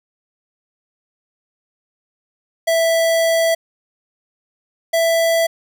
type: tone pair in turn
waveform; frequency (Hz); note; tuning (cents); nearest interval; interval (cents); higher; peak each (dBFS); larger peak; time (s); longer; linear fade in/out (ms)
square; 659.3 / 662.2; E5 / E5; 0 / +8; unison; 8; second; -14; neither; 2.67-3.55 / 4.93-5.47; first; 10
effects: none